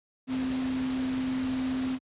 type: tone in noise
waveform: sine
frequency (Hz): 259.3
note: C4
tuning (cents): -15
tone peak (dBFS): -27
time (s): 0.27-1.99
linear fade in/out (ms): 50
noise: pink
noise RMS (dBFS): -39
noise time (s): 0.27-1.99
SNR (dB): +9
effects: high-pass 60 Hz 12 dB/octave + resampled to 8000 Hz